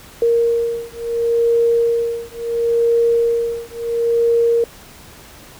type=beating tone pair; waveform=sine; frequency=466.2 / 466.92 Hz; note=A#4 / A#4; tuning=0 / +3 cents; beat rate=0.72 Hz; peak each=-17 dBFS; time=0.22-4.64 s; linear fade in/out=2 ms; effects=pink hiss -41 dBFS RMS until 5.59 s